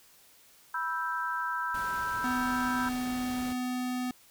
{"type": "chord", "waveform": "sine", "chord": "E minor", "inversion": "second", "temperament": "equal with one note detuned", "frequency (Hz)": [980.9, 1318.5, 1568], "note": ["B5", "E6", "G6"], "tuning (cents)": [-12, 0, 0], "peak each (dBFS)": -34, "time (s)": [0.74, 2.89], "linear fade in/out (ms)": 5}
{"type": "noise", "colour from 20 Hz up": "pink", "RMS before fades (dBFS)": -44, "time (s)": [1.74, 3.53], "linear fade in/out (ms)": 5}
{"type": "tone", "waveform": "square", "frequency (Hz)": 250.7, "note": "B3", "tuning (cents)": 26, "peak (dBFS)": -31, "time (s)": [2.24, 4.11], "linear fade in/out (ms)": 2}
{"effects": ["white hiss -59 dBFS RMS until 4.3 s"]}